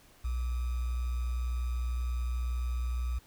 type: tone with sample-and-hold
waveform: sine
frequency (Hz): 61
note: B1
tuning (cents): -21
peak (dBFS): -29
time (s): 0.24-3.19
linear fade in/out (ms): 10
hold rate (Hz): 1225
effects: pink hiss -60 dBFS RMS until 3.26 s